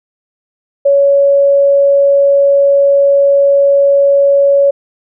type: tone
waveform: sine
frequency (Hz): 560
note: C#5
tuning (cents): +18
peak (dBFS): -5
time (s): 0.85-4.71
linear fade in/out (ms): 10
effects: none